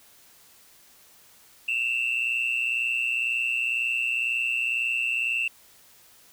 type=tone pair together; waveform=sine; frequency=2629 / 2751 Hz; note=E7 / F7; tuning=-5 / -27 cents; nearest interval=minor second; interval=78 cents; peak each=-25 dBFS; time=1.68-5.48 s; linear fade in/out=5 ms; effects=tanh soft clip ceiling -19 dBFS + white hiss -55 dBFS RMS until 6.32 s